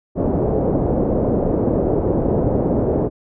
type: low-pass noise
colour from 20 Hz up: white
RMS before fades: -18 dBFS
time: 0.15-3.1 s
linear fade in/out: 50 ms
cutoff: 550 Hz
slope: 24 dB/octave
effects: none

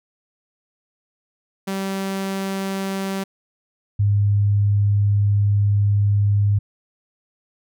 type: tone pair in turn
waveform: sawtooth / sine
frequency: 193.7 / 102.02 Hz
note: G3 / G#2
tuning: -20 / -30 cents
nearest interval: major seventh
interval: 1110 cents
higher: first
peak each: -19 / -14 dBFS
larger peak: second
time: 1.67-3.24 / 3.99-6.59 s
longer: second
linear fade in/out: 10 ms
effects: none

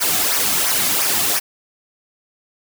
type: noise with flanger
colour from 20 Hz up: white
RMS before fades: -18 dBFS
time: 0-1.4 s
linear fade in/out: 20 ms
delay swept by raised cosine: 0.25 to 2.15 ms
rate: 2.9 Hz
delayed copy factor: -0.65
effects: none

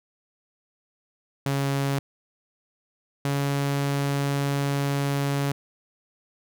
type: tone pair in turn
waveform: sawtooth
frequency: 138.7 / 140.64 Hz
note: C#3 / C#3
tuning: +1 / +25 cents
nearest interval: unison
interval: 24 cents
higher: second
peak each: -19 dBFS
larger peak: neither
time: 1.46-1.99 / 3.25-5.52 s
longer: second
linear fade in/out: 2 ms
effects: none

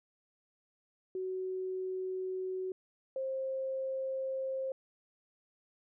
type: tone pair in turn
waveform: sine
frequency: 373.6 / 529.9 Hz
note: F#4 / C5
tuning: +17 / +22 cents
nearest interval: tritone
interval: 605 cents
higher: second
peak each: -34 / -33 dBFS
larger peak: second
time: 1.15-2.72 / 3.16-4.72 s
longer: first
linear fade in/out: 2 ms
effects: none

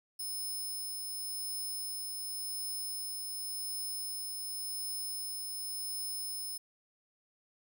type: tone with tremolo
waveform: 5% pulse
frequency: 5210 Hz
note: E8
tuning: 21 cents flat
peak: -30 dBFS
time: 0.19-6.58 s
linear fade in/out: 10 ms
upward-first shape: triangle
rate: 0.9 Hz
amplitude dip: 25%
effects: none

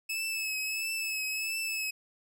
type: tone with vibrato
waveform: sawtooth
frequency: 2600 Hz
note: E7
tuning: 24 cents flat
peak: -28 dBFS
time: 0.09-1.91 s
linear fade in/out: 10 ms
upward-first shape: triangle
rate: 1.5 Hz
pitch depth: 40 cents each way
effects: none

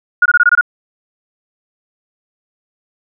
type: tone bursts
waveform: sine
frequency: 1439 Hz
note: F#6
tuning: 49 cents flat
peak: -5 dBFS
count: 7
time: 0.22-0.611 s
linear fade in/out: 5 ms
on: 37 ms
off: 22 ms
effects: none

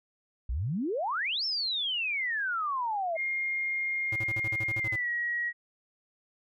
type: exponential two-way sweep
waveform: sine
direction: up then down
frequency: 52.4 to 5460 to 635 Hz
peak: -28 dBFS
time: 0.49-3.17 s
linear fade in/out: 5 ms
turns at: 1.45 s
type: tone with pitch glide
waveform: sine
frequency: 2127 to 1905.9 Hz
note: C7 to A#6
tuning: +28 to +38 cents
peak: -28 dBFS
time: 3.15-5.53 s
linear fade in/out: 50 ms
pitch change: -190 cents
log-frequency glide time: 4.79-5.09 s
type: tone bursts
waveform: square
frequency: 110 Hz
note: A2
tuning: in tune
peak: -35 dBFS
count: 11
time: 4.12-4.96 s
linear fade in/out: 5 ms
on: 40 ms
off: 40 ms
effects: none

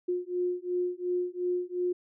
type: beating tone pair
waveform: sine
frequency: 356.6 / 359.4 Hz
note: F4 / F4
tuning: +36 / +50 cents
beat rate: 2.8 Hz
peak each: -31 dBFS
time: 0.08-1.93 s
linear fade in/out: 10 ms
effects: none

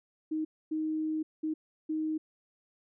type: tone bursts at uneven times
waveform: sine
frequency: 312.6 Hz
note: D#4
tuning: 8 cents sharp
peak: -29 dBFS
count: 4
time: 0.31-0.45 / 0.71-1.23 / 1.43-1.54 / 1.89-2.18 s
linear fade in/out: 10 ms
effects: none

